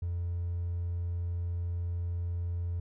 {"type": "tone with hard clipping", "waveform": "triangle", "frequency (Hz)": 86.9, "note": "F2", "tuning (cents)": -8, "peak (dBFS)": -31, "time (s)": [0.02, 2.8], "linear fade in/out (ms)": 5, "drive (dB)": 4, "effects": []}